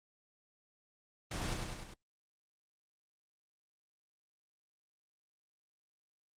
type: noise with echo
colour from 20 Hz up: pink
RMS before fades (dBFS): -38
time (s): 1.31-1.54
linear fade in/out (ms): 5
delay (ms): 100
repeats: 4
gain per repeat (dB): -3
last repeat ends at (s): 1.94
effects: low-pass 8000 Hz 12 dB/octave + Opus 24 kbps